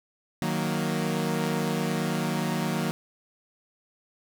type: chord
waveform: sawtooth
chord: D# minor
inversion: none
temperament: equal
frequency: 155.56 / 185 / 233.1 Hz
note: D#3 / F#3 / A#3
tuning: 0 / 0 / 0 cents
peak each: -26 dBFS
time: 0.42-2.91 s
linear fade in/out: 0 ms
effects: none